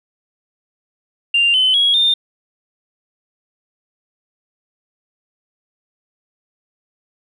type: tone with pitch steps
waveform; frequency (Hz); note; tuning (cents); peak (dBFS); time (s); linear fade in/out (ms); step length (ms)
sine; 2790 / 3043 / 3318 / 3618; F7 / F#7 / G#7 / A7; -2 / +48 / -2 / +48; -10; 1.34-2.14; 5; 200
effects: tanh soft clip ceiling -6 dBFS